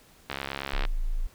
click train, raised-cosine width 0.3 ms, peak -15 dBFS, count 39, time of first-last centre 0.3-0.852 s, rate 68.9 Hz
sine tone, 27.5 Hz, A0, in tune, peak -24 dBFS, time 0.73-1.27 s, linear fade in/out 10 ms
effects pink hiss -57 dBFS RMS until 1.34 s

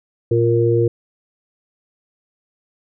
harmonic tone, 116.54 Hz, A#2, in tune, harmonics 1 / 3 / 4, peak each -17 / -17 / -17 dBFS, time 0.31-0.88 s, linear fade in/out 5 ms, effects none

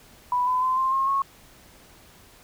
sine tone with pitch steps, 987.8 / 1008.6 / 1029.7 / 1051.4 / 1073.5 / 1096 Hz, B5 / B5 / C6 / C6 / C6 / C#6, 0 / +36 / -28 / +8 / +44 / -20 cents, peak -20 dBFS, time 0.32-1.22 s, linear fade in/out 2 ms, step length 150 ms, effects pink hiss -52 dBFS RMS until 2.43 s

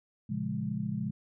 sine chord, Bb minor seventh, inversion none, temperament equal with one note detuned, 116.54 / 139.72 / 174.61 / 207.7 Hz, Bb2 / Db3 / F3 / Ab3, 0 / +14 / 0 / 0 cents, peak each -38 / -37 / -37 / -34 dBFS, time 0.29-1.11 s, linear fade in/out 10 ms, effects none

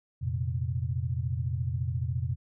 sine chord, F suspended fourth, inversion none, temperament equal, 87.31 / 116.54 / 130.81 Hz, F2 / Bb2 / C3, 0 / 0 / 0 cents, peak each -32 dBFS, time 0.21-2.36 s, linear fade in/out 20 ms, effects none

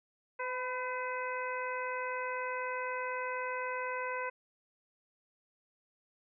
harmonic tone with a mistuned harmonic, 508 Hz, B4, 49 cents sharp, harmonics 1 / 2 / 3 / 4 / 5, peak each -39 / -38 / -41 / -43 / -45 dBFS, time 0.39-4.3 s, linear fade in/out 10 ms, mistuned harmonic 2, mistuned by -25 cents, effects none

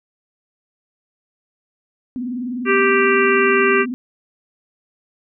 sine tone with vibrato, 246.9 Hz, B3, in tune, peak -22 dBFS, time 2.16-3.94 s, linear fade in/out 0 ms, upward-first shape sine, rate 20 Hz, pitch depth 110 cents each way
harmonic tone, 392 Hz, G4, in tune, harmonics 1 / 3 / 4 / 5 / 6 / 7, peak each -15 / -20 / -21 / -22 / -23 / -23 dBFS, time 2.65-3.86 s, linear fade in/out 50 ms
effects none

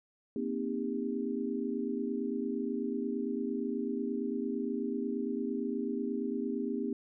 sine chord, C minor seventh, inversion third, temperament equal with one note detuned, 233.1 / 261.6 / 311.1 / 400.5 Hz, Bb3 / C4 / Eb4 / G4, 0 / 0 / 0 / +37 cents, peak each -36 / -36 / -39 / -37 dBFS, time 0.36-6.93 s, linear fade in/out 2 ms, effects none

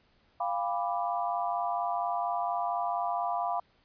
sine chord, G dominant seventh, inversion third, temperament equal with one note detuned, 698.5 / 802.8 / 987.8 / 1174.7 Hz, F5 / G5 / B5 / D6, 0 / +41 / 0 / 0 cents, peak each -31 / -35 / -34 / -37 dBFS, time 0.4-3.6 s, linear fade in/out 5 ms, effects pink hiss -67 dBFS RMS until 3.84 s + resampled to 11025 Hz

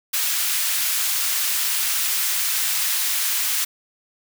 white high-pass noise, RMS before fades -22 dBFS, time 0.13-3.65 s, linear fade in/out 10 ms, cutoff 1400 Hz, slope 12 dB/octave, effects none

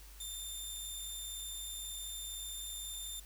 15% pulse tone with amplitude modulation, 3589 Hz, A7, 34 cents sharp, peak -33 dBFS, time 0.2-3.2 s, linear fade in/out 5 ms, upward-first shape sine, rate 102 Hz, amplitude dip 25%, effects added 50 Hz sine -52 dBFS peak until 3.25 s + white hiss -58 dBFS RMS until 3.25 s

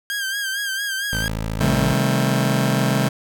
sawtooth tone with vibrato, 1600 Hz, G6, 35 cents sharp, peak -19 dBFS, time 0.1-1.28 s, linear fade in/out 0 ms, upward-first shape sine, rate 4.4 Hz, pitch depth 60 cents each way
15% pulse tone, 54.4 Hz, A1, 19 cents flat, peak -17 dBFS, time 1.13-1.94 s, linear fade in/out 0 ms
sawtooth chord, A half-diminished seventh, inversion first, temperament just, 132 / 158.4 / 198 / 220 Hz, C3 / Eb3 / G3 / A3, +16 / +31 / +18 / 0 cents, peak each -16 / -20 / -18 / -21 dBFS, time 1.6-3.09 s, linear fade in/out 10 ms
effects none

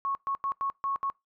sine tone bursts at uneven times, 1100 Hz, C#6, 14 cents flat, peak -27 dBFS, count 6, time 0.05-0.15 / 0.27-0.35 / 0.44-0.52 / 0.61-0.7 / 0.84-0.96 / 1.03-1.1 s, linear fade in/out 0 ms, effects noise-tail reverb RT60 0.2 s tail -24 dB re dry

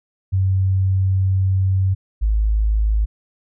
sine tone pair in turn, 95.1 / 53.27 Hz, F#2 / G#1, +48 / +45 cents, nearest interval minor seventh, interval 1003 cents, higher first, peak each -14 dBFS, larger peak neither, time 0.32-1.95 / 2.21-3.06 s, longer first, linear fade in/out 20 ms, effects none

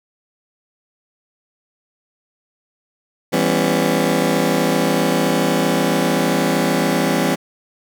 20% pulse chord, C# half-diminished seventh, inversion first, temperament just, 166.31 / 199.57 / 249.5 / 277.2 Hz, E3 / G3 / B3 / C#4, +16 / +31 / +18 / 0 cents, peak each -16 dBFS, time 3.32-7.36 s, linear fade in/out 20 ms, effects none

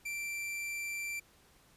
45% pulse tone, 2349 Hz, D7, in tune, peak -36 dBFS, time 0.05-1.2 s, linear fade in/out 10 ms, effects pink hiss -64 dBFS RMS until 1.76 s + resampled to 32000 Hz

